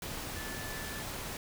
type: tone in noise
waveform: sine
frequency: 1744 Hz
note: A6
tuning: 16 cents flat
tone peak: -45 dBFS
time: 0.36-1.02 s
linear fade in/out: 2 ms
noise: pink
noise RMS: -40 dBFS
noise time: 0.02-1.37 s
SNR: -8 dB
effects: none